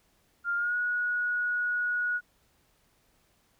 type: tone with pitch glide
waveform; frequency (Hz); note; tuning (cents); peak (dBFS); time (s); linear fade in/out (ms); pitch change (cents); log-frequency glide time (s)
sine; 1400 to 1456.9; F6 to F#6; +4 to -27; -26; 0.44-2.21; 50; +69; 0.56-0.75
effects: pink hiss -68 dBFS RMS until 3.59 s